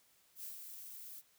violet noise with ADSR envelope, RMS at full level -45 dBFS, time 0.35-1.22 s, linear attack 84 ms, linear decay 130 ms, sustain -5 dB, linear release 35 ms, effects white hiss -70 dBFS RMS until 1.38 s

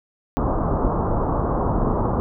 pink low-pass noise, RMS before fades -21 dBFS, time 0.37-2.2 s, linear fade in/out 0 ms, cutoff 1200 Hz, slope 48 dB/octave, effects none

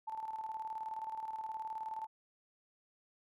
sine tone with tremolo, 880 Hz, A5, in tune, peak -37 dBFS, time 0.07-2.07 s, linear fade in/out 10 ms, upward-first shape square, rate 19 Hz, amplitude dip 55%, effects none

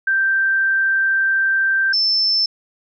sine tone pair in turn, 1568 / 5297 Hz, G6 / E8, 0 / +8 cents, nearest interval octave + major sixth, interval 2108 cents, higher second, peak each -14 dBFS, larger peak neither, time 0.07-1.93 / 1.93-2.46 s, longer first, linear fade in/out 5 ms, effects none

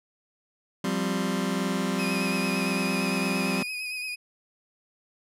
sawtooth chord, F suspended second, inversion none, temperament just, 174.61 / 196.44 / 261.9 Hz, F3 / G3 / C4, 0 / +4 / +2 cents, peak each -27 / -24 / -26 dBFS, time 0.84-3.63 s, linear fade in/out 5 ms
35% pulse tone with vibrato, 2500 Hz, D#7, 8 cents sharp, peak -29 dBFS, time 1.98-4.16 s, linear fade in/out 20 ms, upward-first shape triangle, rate 8.8 Hz, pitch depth 42 cents each way
effects low-pass 12000 Hz 12 dB/octave

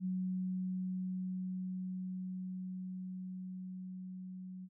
sine tone with level ramp, 185 Hz, F#3, in tune, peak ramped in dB -33 to -44 dBFS, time 0-4.69 s, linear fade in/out 50 ms, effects none

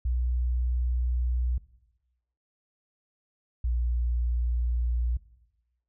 sine tone pair in turn, 61.3 / 59.73 Hz, B1 / A#1, -12 / +43 cents, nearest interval unison, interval 45 cents, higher first, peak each -23 dBFS, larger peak neither, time 0.05-1.58 / 3.64-5.17 s, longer neither, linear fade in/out 5 ms, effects noise-tail reverb RT60 1.0 s tail -19 dB re dry + tanh soft clip ceiling -19 dBFS

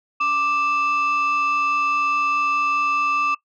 sine tone pair together, 1177.4 / 2637 Hz, D6 / E7, +4 / 0 cents, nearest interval octave + major second, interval 1396 cents, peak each -17 / -22 dBFS, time 0.2-3.35 s, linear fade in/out 10 ms, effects noise-tail reverb RT60 0.1 s tail -20 dB re dry + tanh soft clip ceiling -14 dBFS

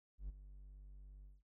triangle tone with ADSR envelope, 48.71 Hz, G1, 10 cents flat, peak -38 dBFS, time 0.18-1.43 s, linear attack 110 ms, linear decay 20 ms, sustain -13 dB, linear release 190 ms, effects none

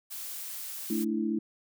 blue noise, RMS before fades -39 dBFS, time 0.1-1.05 s, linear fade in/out 20 ms
sine chord, A suspended fourth, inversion none, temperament equal, 220 / 293.7 / 329.6 Hz, A3 / D4 / E4, 0 / 0 / 0 cents, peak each -30 / -34 / -31 dBFS, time 0.9-1.39 s, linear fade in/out 5 ms
effects none

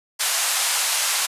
white band-pass noise, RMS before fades -22 dBFS, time 0.19-1.27 s, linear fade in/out 20 ms, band 660 to 11000 Hz, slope 24 dB/octave, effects resampled to 32000 Hz

